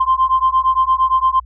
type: beating tone pair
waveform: sine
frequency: 1041 / 1049.7 Hz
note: C6 / C6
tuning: -9 / +5 cents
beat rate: 8.7 Hz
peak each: -14 dBFS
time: 0-1.4 s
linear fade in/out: 10 ms
effects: tanh soft clip ceiling -5 dBFS + added 60 Hz sine -36 dBFS peak until 1.45 s